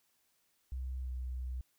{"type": "tone with pitch glide", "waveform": "sine", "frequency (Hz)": [64.3, 63.01], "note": ["C2", "B1"], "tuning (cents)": [-30, 35], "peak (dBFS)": -36, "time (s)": [0.72, 1.61], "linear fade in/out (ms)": 0, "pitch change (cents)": -35, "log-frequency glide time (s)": [1.02, 1.09], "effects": ["white hiss -75 dBFS RMS until 1.78 s"]}